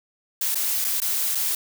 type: noise with dropouts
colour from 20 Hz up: blue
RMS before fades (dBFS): -24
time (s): 0.41-1.55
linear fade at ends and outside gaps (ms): 2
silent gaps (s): 0.546-0.555 / 0.844-0.848 / 1.002-1.018 / 1.349-1.354
effects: none